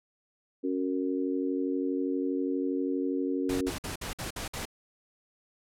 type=harmonic tone; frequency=92.4 Hz; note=F#2; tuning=2 cents flat; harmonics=3 / 4 / 5; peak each=-29 / -33 / -35 dBFS; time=0.63-3.71 s; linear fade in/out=20 ms
type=noise bursts; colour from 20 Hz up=pink; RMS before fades=-36 dBFS; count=7; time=3.49-4.654 s; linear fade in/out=5 ms; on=120 ms; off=54 ms
effects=low-pass 12000 Hz 12 dB/octave